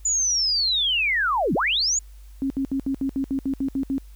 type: linear two-way sweep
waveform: sine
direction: down then up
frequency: 7040 to 136.4 to 7040 Hz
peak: -19 dBFS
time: 0.05-1.99 s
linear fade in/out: 5 ms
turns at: 1.54 s
type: tone bursts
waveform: sine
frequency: 270.9 Hz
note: C#4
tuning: 40 cents flat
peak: -21 dBFS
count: 11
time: 2.42-3.981 s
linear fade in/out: 0 ms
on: 81 ms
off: 67 ms
effects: added 50 Hz sine -41 dBFS peak until 4.15 s + white hiss -59 dBFS RMS until 4.15 s